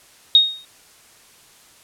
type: tone with exponential decay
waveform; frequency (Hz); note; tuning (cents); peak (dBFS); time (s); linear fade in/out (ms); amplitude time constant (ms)
sine; 3729; A#7; 0; -5; 0.35-0.65; 1; 64
effects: white hiss -50 dBFS RMS until 1.83 s + low-pass 11000 Hz 12 dB/octave